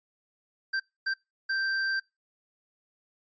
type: tone bursts at uneven times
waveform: square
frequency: 1568 Hz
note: G6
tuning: in tune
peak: -27 dBFS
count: 3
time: 0.73-0.8 / 1.06-1.14 / 1.49-2 s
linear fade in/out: 10 ms
effects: noise-tail reverb RT60 0.2 s tail -22 dB re dry + resampled to 16000 Hz